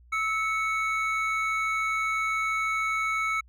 triangle tone pair together, 1304 / 2217 Hz, E6 / C#7, -19 / 0 cents, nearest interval major sixth, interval 919 cents, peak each -26 / -26 dBFS, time 0.12-3.41 s, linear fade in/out 10 ms, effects added 60 Hz sine -52 dBFS peak until 3.48 s

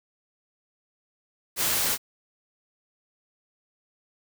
white noise, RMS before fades -25 dBFS, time 1.56-1.98 s, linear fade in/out 50 ms, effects none

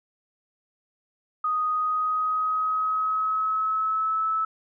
sine tone with pitch glide, 1244.5 to 1304.9 Hz, D#6 to E6, 0 to -18 cents, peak -22 dBFS, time 1.44-4.45 s, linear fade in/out 5 ms, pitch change +82 cents, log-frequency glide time 1.69-4.26 s, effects none

